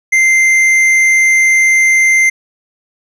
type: tone with tanh clipping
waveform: sine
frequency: 2086 Hz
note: C7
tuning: 6 cents flat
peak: -8 dBFS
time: 0.12-2.3 s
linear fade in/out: 10 ms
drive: 9 dB
effects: none